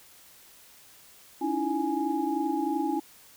sine tone cluster, 281.1 / 311.3 / 334.2 / 833 Hz, C#4 / D#4 / E4 / G#5, +24 / +1 / +24 / +5 cents, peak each -31 dBFS, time 1.41-3 s, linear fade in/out 10 ms, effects white hiss -54 dBFS RMS until 3.36 s

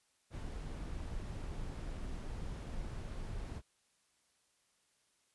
brown noise, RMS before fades -42 dBFS, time 0.3-3.62 s, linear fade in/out 50 ms, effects white hiss -75 dBFS RMS until 5.34 s + resampled to 24000 Hz

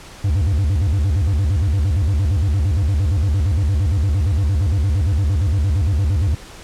triangle tone with vibrato, 85.2 Hz, F2, 42 cents flat, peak -12 dBFS, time 0.24-6.35 s, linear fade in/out 5 ms, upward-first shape square, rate 8.7 Hz, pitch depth 270 cents each way, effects pink hiss -39 dBFS RMS until 6.63 s + low-pass 9000 Hz 12 dB/octave

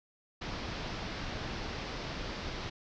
pink low-pass noise, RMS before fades -39 dBFS, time 0.41-2.7 s, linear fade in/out 10 ms, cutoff 5500 Hz, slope 48 dB/octave, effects none

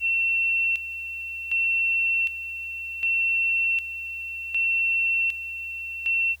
sine tone with tremolo, 2707 Hz, E7, 45 cents sharp, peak -20 dBFS, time 0-6.36 s, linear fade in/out 50 ms, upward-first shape square, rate 0.66 Hz, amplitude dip 70%, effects added 73 Hz sine -52 dBFS peak until 6.4 s + white hiss -60 dBFS RMS until 6.4 s

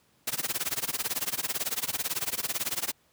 white noise with tremolo, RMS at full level -28 dBFS, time 0.27-2.92 s, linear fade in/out 5 ms, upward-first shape sine, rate 18 Hz, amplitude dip 95%, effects pink hiss -66 dBFS RMS until 3.12 s + high-pass 80 Hz 12 dB/octave

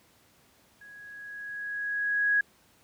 sine tone with level ramp, 1661.2 Hz, G#6, in tune, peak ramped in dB -47 to -20 dBFS, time 0.81-2.41 s, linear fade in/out 5 ms, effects pink hiss -62 dBFS RMS until 2.83 s + high-pass 80 Hz 12 dB/octave

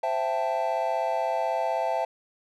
triangle chord, A minor seventh, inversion first, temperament equal with one note detuned, 523.3 / 665 / 784 / 880 Hz, C5 / E5 / G5 / A5, 0 / +15 / 0 / 0 cents, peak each -30 / -26 / -29 / -28 dBFS, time 0.03-2.05 s, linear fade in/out 5 ms, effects none

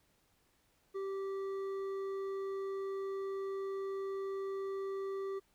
sine tone with hard clipping, 389.4 Hz, G4, 12 cents flat, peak -38 dBFS, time 0.94-5.4 s, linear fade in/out 20 ms, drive 7 dB, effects pink hiss -73 dBFS RMS until 5.54 s

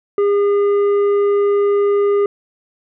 triangle tone with tanh clipping, 405.6 Hz, G#4, 41 cents flat, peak -13 dBFS, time 0.18-2.26 s, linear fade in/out 2 ms, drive 11 dB, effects none

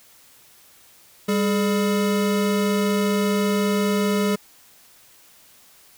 square tone pair together, 199.5 / 423.9 Hz, G3 / G#4, +31 / +35 cents, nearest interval octave + minor second, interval 1304 cents, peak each -21 / -24 dBFS, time 1.28-4.36 s, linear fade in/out 10 ms, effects white hiss -52 dBFS RMS until 5.97 s

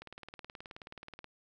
click train, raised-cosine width 0.3 ms, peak -30 dBFS, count 24, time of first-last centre 0.02-1.243 s, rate 18.8 Hz, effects none

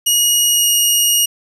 15% pulse tone with pitch glide, 2890 to 2872 Hz, F#7 to F7, -41 to +48 cents, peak -4 dBFS, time 0.06-1.26 s, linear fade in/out 10 ms, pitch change -11 cents, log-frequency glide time 0.51-0.68 s, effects none

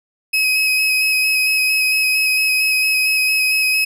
35% pulse tone with vibrato, 2545 Hz, D#7, 39 cents sharp, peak -12 dBFS, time 0.33-3.85 s, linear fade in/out 10 ms, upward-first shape square, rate 4.4 Hz, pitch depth 13 cents each way, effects none

